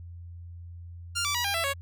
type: tone with pitch steps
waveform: 10% pulse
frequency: 1396.9 / 1161.2 / 965.2 / 802.3 / 666.9 / 554.4 Hz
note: F6 / D6 / B5 / G5 / E5 / C#5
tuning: 0 / -20 / -40 / +40 / +20 / 0 cents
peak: -18 dBFS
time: 1.15-1.738 s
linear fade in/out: 20 ms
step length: 98 ms
effects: added 86 Hz sine -40 dBFS peak until 1.81 s